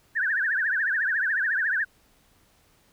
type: tone with vibrato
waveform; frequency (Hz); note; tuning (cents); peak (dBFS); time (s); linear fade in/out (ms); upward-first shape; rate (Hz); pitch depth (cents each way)
sine; 1661.2; G#6; 0; -22; 0.15-1.85; 20; triangle; 14; 220
effects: pink hiss -62 dBFS RMS until 2.92 s